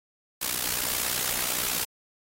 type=noise with amplitude modulation; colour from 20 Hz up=white; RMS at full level=-25 dBFS; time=0.41-1.85 s; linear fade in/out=10 ms; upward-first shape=sine; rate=61.4 Hz; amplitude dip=75%; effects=AAC 48 kbps